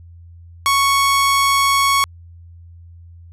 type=tone; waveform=sawtooth; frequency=1108.7 Hz; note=C#6; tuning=in tune; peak=-9 dBFS; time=0.66-2.04 s; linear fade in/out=0 ms; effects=added 85 Hz sine -38 dBFS peak until 3.32 s + resampled to 32000 Hz